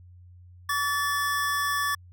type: tone pair together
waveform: square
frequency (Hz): 1140.2 / 1751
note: C#6 / A6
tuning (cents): +48 / -9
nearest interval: perfect fifth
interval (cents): 743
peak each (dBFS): -28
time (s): 0.69-1.95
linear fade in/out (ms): 5
effects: added 89 Hz sine -47 dBFS peak until 2.12 s